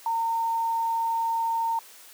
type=tone; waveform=sine; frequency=914 Hz; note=A#5; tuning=34 cents flat; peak=-23 dBFS; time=0.06-1.79 s; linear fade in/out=2 ms; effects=white hiss -49 dBFS RMS until 2.13 s + high-pass 400 Hz 12 dB/octave